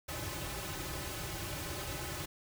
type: noise with comb filter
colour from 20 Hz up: pink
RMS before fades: -40 dBFS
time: 0.08-2.26 s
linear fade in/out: 10 ms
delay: 4.3 ms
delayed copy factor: -0.85
effects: none